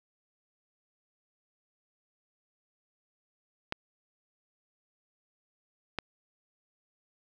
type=clicks; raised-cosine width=0.3 ms; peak=-15 dBFS; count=2; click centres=3.724 / 5.987 s; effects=none